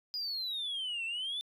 sine exponential two-way sweep, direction down then up, 4978 to 2651 to 3573 Hz, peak -32 dBFS, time 0.14-1.41 s, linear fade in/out 0 ms, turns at 1.05 s, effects tanh soft clip ceiling -32 dBFS

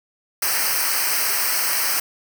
white noise with comb filter, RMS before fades -21 dBFS, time 0.42-2 s, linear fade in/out 5 ms, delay 0.28 ms, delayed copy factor -1, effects none

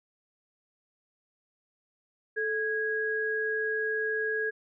sine tone pair together, 436.7 / 1650.9 Hz, A4 / G#6, -13 / -11 cents, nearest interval octave + major seventh, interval 2302 cents, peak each -31 / -29 dBFS, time 2.36-4.51 s, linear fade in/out 20 ms, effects none

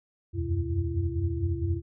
sine tone cluster, 77.6 / 88.4 / 92.8 / 125.4 / 337.2 Hz, D#2 / F2 / F#2 / B2 / E4, -4 / +22 / +6 / +27 / +39 cents, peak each -32 / -30 / -31 / -36 / -34 dBFS, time 0.33-1.82 s, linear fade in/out 50 ms, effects none

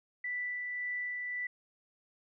sine tone with tremolo, 1975.5 Hz, B6, in tune, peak -33 dBFS, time 0.24-1.47 s, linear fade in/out 5 ms, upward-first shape sine, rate 1.8 Hz, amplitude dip 25%, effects none

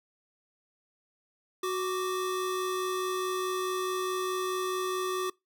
square tone pair together, 370 / 1174.7 Hz, F#4 / D6, 0 / 0 cents, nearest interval octave + minor sixth, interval 2000 cents, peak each -31 / -35 dBFS, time 1.63-5.3 s, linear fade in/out 5 ms, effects noise-tail reverb RT60 0.2 s tail -24 dB re dry

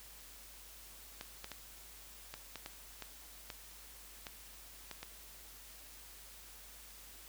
clicks, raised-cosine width 0.2 ms, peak -26 dBFS, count 11, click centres 1.211 / 1.444 / 1.517 / 2.34 / 2.557 / 2.661 / 3.023 / 3.502 / 4.268 / 4.913 / 5.03 s, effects added 50 Hz sine -60 dBFS peak until 7.28 s + white hiss -55 dBFS RMS until 7.28 s

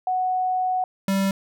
sine / square tone pair in turn, 740 / 194.65 Hz, F#5 / G3, 0 / -12 cents, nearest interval octave + major seventh, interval 2312 cents, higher first, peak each -20 dBFS, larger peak neither, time 0.07-0.84 / 1.08-1.31 s, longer first, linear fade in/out 2 ms, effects none

